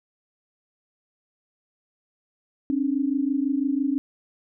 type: tone pair together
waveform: sine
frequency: 268.2 / 294.2 Hz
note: C4 / D4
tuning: +43 / +3 cents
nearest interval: major second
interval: 160 cents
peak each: -23 / -25 dBFS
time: 2.7-3.98 s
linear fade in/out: 0 ms
effects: none